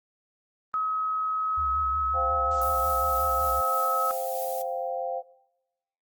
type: tone with pitch glide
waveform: sine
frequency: 1275 to 1288.3 Hz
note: D#6 to E6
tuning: +42 to -40 cents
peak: -24 dBFS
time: 0.74-4.11 s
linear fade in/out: 0 ms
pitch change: +18 cents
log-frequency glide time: 1.3-2.28 s
type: tone with vibrato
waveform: sine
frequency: 69 Hz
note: C#2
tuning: 7 cents flat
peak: -34 dBFS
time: 1.57-3.61 s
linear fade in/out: 10 ms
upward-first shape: sine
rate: 5.5 Hz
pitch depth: 170 cents each way
type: chord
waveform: sine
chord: C suspended fourth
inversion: none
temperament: equal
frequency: 523.3 / 698.5 / 784 Hz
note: C5 / F5 / G5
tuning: 0 / 0 / 0 cents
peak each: -31 / -32 / -34 dBFS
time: 2.13-5.23 s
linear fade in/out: 50 ms
type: noise with tremolo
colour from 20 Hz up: violet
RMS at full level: -36 dBFS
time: 2.51-4.62 s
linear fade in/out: 2 ms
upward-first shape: triangle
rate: 3.3 Hz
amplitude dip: 25%
effects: noise-tail reverb RT60 1.0 s tail -21 dB re dry + Opus 24 kbps